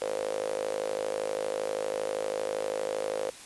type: tone with high-pass filter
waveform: sawtooth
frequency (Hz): 52.6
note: G#1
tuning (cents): +23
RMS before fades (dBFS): -32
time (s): 0.01-3.3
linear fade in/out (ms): 0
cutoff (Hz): 510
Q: 9.6
effects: white hiss -47 dBFS RMS until 3.45 s + resampled to 24000 Hz